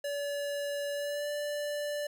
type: tone with pitch glide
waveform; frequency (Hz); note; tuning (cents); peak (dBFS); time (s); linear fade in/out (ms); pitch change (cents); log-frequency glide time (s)
square; 573 to 586.4; D5 to D5; -43 to -3; -33; 0.04-2.07; 5; +40; 0.92-1.3
effects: none

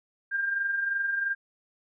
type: tone pair together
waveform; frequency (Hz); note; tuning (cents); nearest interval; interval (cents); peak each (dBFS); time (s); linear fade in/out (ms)
sine; 1576 / 1598.9; G6 / G6; +9 / +34; unison; 25; -36 / -26; 0.31-1.35; 20
effects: none

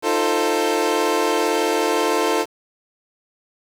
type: chord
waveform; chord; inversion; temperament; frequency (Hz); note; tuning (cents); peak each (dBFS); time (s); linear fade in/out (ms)
25% pulse; F dominant seventh; third; equal with one note detuned; 311.1 / 349.2 / 443.8 / 523.3; Eb4 / F4 / A4 / C5; 0 / 0 / +15 / 0; -21 / -20 / -17 / -22; 0.02-2.46; 50
effects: low-pass 12000 Hz 12 dB/octave + 7-bit

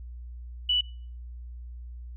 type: tone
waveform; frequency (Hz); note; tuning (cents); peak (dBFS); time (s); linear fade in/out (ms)
sine; 2960; F#7; 0; -21; 0.69-0.81; 5
effects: noise-tail reverb RT60 0.5 s tail -24 dB re dry + added 60 Hz sine -38 dBFS peak until 2.16 s

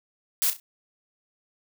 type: noise with echo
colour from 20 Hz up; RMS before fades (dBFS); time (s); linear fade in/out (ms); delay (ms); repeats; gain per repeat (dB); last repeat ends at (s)
blue; -23; 0.42-0.5; 0; 33; 3; -10; 0.599
effects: none

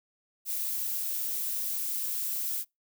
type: noise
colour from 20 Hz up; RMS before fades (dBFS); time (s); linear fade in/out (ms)
violet; -32; 0.45-2.65; 50
effects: noise-tail reverb RT60 0.2 s tail -26 dB re dry

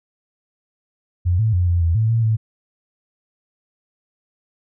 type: tone with pitch steps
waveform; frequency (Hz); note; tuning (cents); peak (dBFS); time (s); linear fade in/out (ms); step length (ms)
sine; 88.6 / 110.7 / 89.2 / 86.8 / 83.5 / 110.8 / 114.6 / 110.6; F2 / A2 / F2 / F2 / E2 / A2 / A#2 / A2; +25 / +11 / +37 / -10 / +23 / +13 / -29 / +9; -14; 1.25-2.37; 20; 140
effects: none

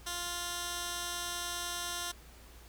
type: tone with band-pass filter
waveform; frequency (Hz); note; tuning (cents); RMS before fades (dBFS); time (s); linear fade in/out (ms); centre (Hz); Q
15% pulse; 350; F4; +4; -38; 0.06-2.12; 10; 6900; 0.59
effects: added 58 Hz sine -53 dBFS peak until 2.68 s + pink hiss -57 dBFS RMS until 2.68 s

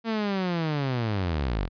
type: linear sweep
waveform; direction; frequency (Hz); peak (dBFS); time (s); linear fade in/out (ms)
sawtooth; down; 230 to 39.11; -21; 0.04-1.69; 50
effects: resampled to 11025 Hz

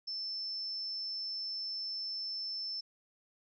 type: tone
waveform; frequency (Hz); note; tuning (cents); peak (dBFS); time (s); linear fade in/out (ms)
sine; 5300; E8; +9; -36; 0.07-2.81; 10
effects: none

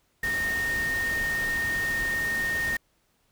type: tone in noise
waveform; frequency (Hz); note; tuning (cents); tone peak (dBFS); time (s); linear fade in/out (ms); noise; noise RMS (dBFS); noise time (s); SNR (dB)
sine; 1841; A#6; -22; -25; 0.23-2.77; 5; pink; -36; 0.23-2.77; +8
effects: pink hiss -69 dBFS RMS until 3.31 s

